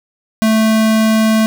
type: tone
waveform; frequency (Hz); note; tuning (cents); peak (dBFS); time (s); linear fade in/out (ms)
square; 219.9; A3; -1; -10; 0.42-1.46; 0
effects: none